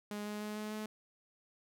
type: tone with pitch steps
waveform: sawtooth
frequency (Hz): 207.7 / 209.4 / 211.1 / 212.8 / 214.5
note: G#3 / G#3 / G#3 / G#3 / A3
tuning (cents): 0 / +15 / +29 / +42 / -44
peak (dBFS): -35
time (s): 0.11-0.86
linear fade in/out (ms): 2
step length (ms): 150
effects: none